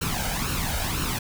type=noise with flanger; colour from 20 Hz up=pink; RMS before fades=-27 dBFS; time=0.01-1.19 s; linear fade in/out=10 ms; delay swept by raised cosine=0.72 to 1.35 ms; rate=2 Hz; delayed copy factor=+0.65; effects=none